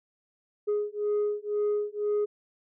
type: beating tone pair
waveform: sine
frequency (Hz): 415.3 / 417.3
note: G#4 / G#4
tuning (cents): 0 / +8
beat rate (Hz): 2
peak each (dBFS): -27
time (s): 0.67-2.26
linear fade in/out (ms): 20
effects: tanh soft clip ceiling -22 dBFS